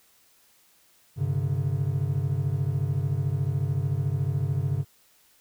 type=chord; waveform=triangle; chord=G suspended fourth; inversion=none; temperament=equal with one note detuned; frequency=98 / 133.1 / 146.83 Hz; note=G2 / C3 / D3; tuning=0 / +30 / 0 cents; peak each=-27 / -25 / -27 dBFS; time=1.16-4.85 s; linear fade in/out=50 ms; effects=white hiss -61 dBFS RMS until 5.4 s